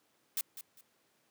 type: noise with echo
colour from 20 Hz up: blue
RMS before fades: -33 dBFS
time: 0.37-0.41 s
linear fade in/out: 2 ms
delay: 200 ms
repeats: 2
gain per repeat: -12 dB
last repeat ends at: 0.81 s
effects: pink hiss -72 dBFS RMS until 1.3 s + high-pass 200 Hz 12 dB/octave